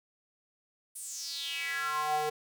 square tone with high-pass filter sweep, 152 Hz, D#3, 40 cents flat, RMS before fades -34 dBFS, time 0.95-2.3 s, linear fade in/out 10 ms, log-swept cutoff 9900 to 530 Hz, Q 5.2, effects none

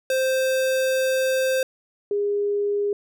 square / sine tone pair in turn, 523 / 408.4 Hz, C5 / G#4, -1 / -29 cents, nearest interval major third, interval 428 cents, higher first, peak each -20 dBFS, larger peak neither, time 0.1-1.63 / 2.11-2.93 s, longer first, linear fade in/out 2 ms, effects none

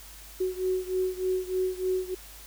sine beating tone pair, 370 / 373.3 Hz, F#4 / F#4, 0 / +15 cents, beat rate 3.3 Hz, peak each -28 / -30 dBFS, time 0.4-2.15 s, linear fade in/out 10 ms, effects added 50 Hz sine -49 dBFS peak until 2.46 s + white hiss -48 dBFS RMS until 2.46 s

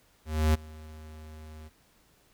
square tone with ADSR envelope, 77.78 Hz, D#2, in tune, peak -20 dBFS, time 0.25-1.7 s, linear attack 290 ms, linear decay 18 ms, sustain -24 dB, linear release 34 ms, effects pink hiss -64 dBFS RMS until 2.33 s

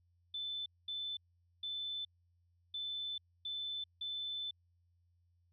sine tone bursts at uneven times, 3520 Hz, A7, in tune, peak -38 dBFS, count 6, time 0.34-0.66 / 0.88-1.17 / 1.63-2.05 / 2.74-3.18 / 3.45-3.84 / 4.01-4.51 s, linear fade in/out 5 ms, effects added 87 Hz sine -70 dBFS peak until 5.52 s

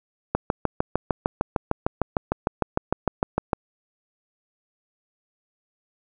click train, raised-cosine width 1 ms, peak -6 dBFS, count 22, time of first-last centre 0.35-3.532 s, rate 6.6 Hz, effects none

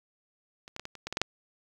clicks, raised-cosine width 0.2 ms, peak -28 / -21 / -20 / -21 / -28 / -18 / -17 / -11 / -7 dBFS, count 9, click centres 0.679 / 0.764 / 0.796 / 0.854 / 0.953 / 1.07 / 1.126 / 1.171 / 1.216 s, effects 8-bit

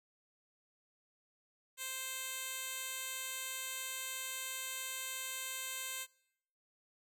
10% pulse tone with band-pass filter, 523 Hz, C5, 1 cent flat, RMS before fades -42 dBFS, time 1.77-6.07 s, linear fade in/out 50 ms, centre 10000 Hz, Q 0.61, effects noise-tail reverb RT60 0.8 s tail -25 dB re dry

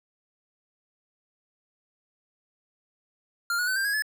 square tone with pitch steps, 1396.9 / 1456.2 / 1518.1 / 1582.5 / 1649.7 / 1719.8 Hz, F6 / F#6 / F#6 / G6 / G#6 / A6, 0 / -28 / +44 / +16 / -12 / -40 cents, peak -25 dBFS, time 3.5-4.022 s, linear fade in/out 2 ms, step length 87 ms, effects none

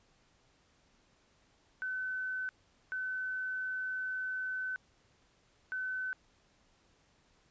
sine tone bursts at uneven times, 1516 Hz, F#6, 42 cents sharp, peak -34 dBFS, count 3, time 1.82-2.49 / 2.92-4.76 / 5.72-6.13 s, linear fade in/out 0 ms, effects pink hiss -69 dBFS RMS until 7.5 s + resampled to 16000 Hz

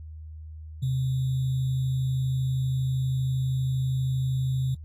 sine tone with sample-and-hold, 130.6 Hz, C3, 3 cents flat, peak -23 dBFS, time 0.82-4.75 s, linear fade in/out 10 ms, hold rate 3675 Hz, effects added 78 Hz sine -38 dBFS peak until 4.84 s + AAC 64 kbps

